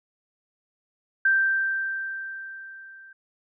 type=tone with level ramp; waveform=sine; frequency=1568 Hz; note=G6; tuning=in tune; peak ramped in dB=-16 to -45 dBFS; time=1.25-3.13 s; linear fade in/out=5 ms; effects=none